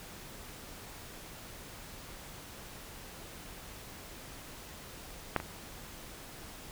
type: clicks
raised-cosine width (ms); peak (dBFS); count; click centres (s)
0.5; -12 / -24; 2; 5.363 / 5.401
effects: pink hiss -48 dBFS RMS until 6.71 s